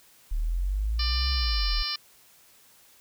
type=linear two-way sweep; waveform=sine; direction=up then down; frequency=35.81 to 66.6 to 35.81 Hz; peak=-24 dBFS; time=0.31-1.83 s; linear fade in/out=10 ms; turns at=1.31 s
type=harmonic tone; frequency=594 Hz; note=D5; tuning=20 cents sharp; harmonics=2 / 3 / 4 / 5 / 6 / 7 / 8 / 9; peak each=-39 / -41 / -40 / -37 / -42 / -34 / -33 / -34 dBFS; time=0.99-1.96 s; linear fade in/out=5 ms
effects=white hiss -57 dBFS RMS until 3 s